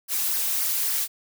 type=noise with flanger; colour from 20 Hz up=blue; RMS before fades=-25 dBFS; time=0.08-1.08 s; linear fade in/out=50 ms; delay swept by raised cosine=0.26 to 3.26 ms; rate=3.7 Hz; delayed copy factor=-0.7; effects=none